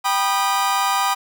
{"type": "chord", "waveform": "40% pulse", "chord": "G augmented", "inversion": "none", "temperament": "just", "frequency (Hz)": [784, 980, 1225], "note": ["G5", "B5", "D#6"], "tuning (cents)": [0, -14, -27], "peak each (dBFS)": -21, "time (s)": [0.04, 1.15], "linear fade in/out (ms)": 20, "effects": []}